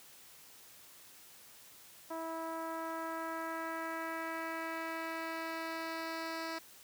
10% pulse tone with low-pass filter sweep, 326.2 Hz, E4, 18 cents flat, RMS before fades -40 dBFS, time 2.1-6.59 s, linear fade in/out 10 ms, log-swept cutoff 940 to 5200 Hz, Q 1.3, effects white hiss -57 dBFS RMS until 6.83 s + high-pass 60 Hz 12 dB/octave

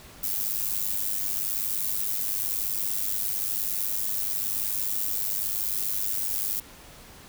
violet noise with amplitude modulation, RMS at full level -25 dBFS, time 0.23-6.6 s, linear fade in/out 5 ms, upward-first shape sine, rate 101 Hz, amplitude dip 75%, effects pink hiss -48 dBFS RMS until 7.28 s

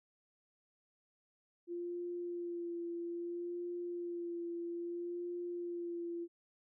sine tone with vibrato, 345.9 Hz, F4, 17 cents flat, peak -38 dBFS, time 1.67-6.28 s, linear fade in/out 50 ms, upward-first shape sine, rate 0.61 Hz, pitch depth 21 cents each way, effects none

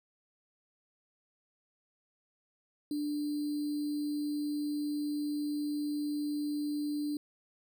sine tone with sample-and-hold, 295.2 Hz, D4, 9 cents sharp, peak -31 dBFS, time 2.91-7.17 s, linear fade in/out 2 ms, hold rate 4410 Hz, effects none

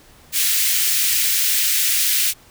white high-pass noise, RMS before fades -18 dBFS, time 0.32-2.34 s, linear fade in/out 50 ms, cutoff 1900 Hz, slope 24 dB/octave, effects pink hiss -49 dBFS RMS until 2.5 s

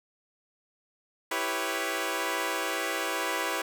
10% pulse chord, C# half-diminished seventh, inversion first, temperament equal, 329.6 / 392 / 493.9 / 554.4 Hz, E4 / G4 / B4 / C#5, 0 / 0 / 0 / 0 cents, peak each -26 dBFS, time 1.31-3.62 s, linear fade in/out 5 ms, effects none

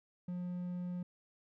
triangle tone with hard clipping, 178.4 Hz, F3, 37 cents sharp, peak -38 dBFS, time 0.28-1.03 s, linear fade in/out 5 ms, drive 6 dB, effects none

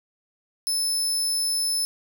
20% pulse tone, 5250 Hz, E8, 8 cents flat, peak -17 dBFS, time 0.67-1.85 s, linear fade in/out 0 ms, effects none

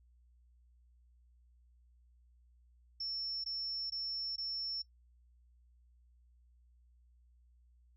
sine tone bursts, 5400 Hz, E8, 41 cents sharp, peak -37 dBFS, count 4, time 3-4.82 s, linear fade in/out 5 ms, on 440 ms, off 20 ms, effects noise-tail reverb RT60 0.1 s tail -21 dB re dry + added 60 Hz sine -63 dBFS peak until 7.96 s

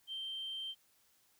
sine tone, 3136 Hz, G7, in tune, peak -38 dBFS, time 0.07-0.75 s, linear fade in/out 50 ms, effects tanh soft clip ceiling -35 dBFS + white hiss -71 dBFS RMS until 1.39 s

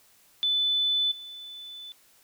sine tone with level steps, 3500 Hz, A7, 10 cents flat, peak -22 / -39 dBFS, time 0.43-1.92 s, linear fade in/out 0 ms, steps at 1.11 s, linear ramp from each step 10 ms, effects white hiss -60 dBFS RMS until 2.23 s

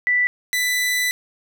sine / sawtooth tone pair in turn, 1975.5 / 1989.2 Hz, B6 / B6, 0 / +12 cents, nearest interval unison, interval 12 cents, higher second, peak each -15 dBFS, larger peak neither, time 0.07-0.27 / 0.53-1.11 s, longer second, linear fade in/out 0 ms, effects none

